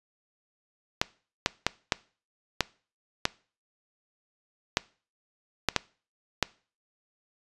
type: clicks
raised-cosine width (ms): 0.2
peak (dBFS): -4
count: 10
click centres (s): 1.015 / 1.461 / 1.666 / 1.922 / 2.607 / 3.254 / 4.771 / 5.687 / 5.763 / 6.427
effects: noise-tail reverb RT60 0.4 s tail -22 dB re dry + resampled to 24000 Hz